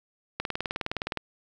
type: click train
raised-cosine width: 0.3 ms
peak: -13 dBFS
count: 16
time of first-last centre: 0.4-1.173 s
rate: 19.4 Hz
effects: 9-bit